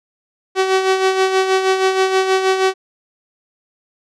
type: tone with tremolo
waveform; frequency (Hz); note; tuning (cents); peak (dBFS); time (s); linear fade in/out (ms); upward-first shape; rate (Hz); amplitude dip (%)
sawtooth; 379.6; F#4; +44; -7; 0.55-2.74; 50; sine; 6.3; 55
effects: low-pass 6000 Hz 12 dB/octave